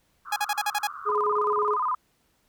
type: band-pass noise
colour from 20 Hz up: white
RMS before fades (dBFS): -39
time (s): 0.25-1.13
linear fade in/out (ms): 10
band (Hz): 1100 to 1400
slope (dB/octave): 96
type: tone bursts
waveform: sawtooth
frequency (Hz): 830.6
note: G#5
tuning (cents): 0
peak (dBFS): -19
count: 7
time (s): 0.32-0.872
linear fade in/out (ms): 5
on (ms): 42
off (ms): 43
type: tone with tremolo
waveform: sine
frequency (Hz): 419.9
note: G#4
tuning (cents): +19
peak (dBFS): -24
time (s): 1.05-1.78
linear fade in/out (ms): 50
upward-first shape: square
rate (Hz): 9.5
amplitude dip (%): 35
type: tone with vibrato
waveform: sine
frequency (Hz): 1113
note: C#6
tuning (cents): +7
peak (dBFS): -23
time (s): 1.06-1.95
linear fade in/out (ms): 5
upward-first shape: square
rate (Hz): 17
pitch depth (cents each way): 170
effects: pink hiss -68 dBFS RMS until 2.48 s